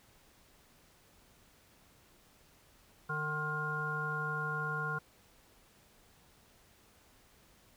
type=harmonic tone with a mistuned harmonic; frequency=152 Hz; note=D#3; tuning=40 cents flat; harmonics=1 / 3 / 5 / 7 / 9; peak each=-39 / -44 / -47 / -40 / -36 dBFS; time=3.09-4.99 s; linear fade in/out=10 ms; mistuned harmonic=9; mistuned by=+54 cents; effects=pink hiss -64 dBFS RMS until 7.76 s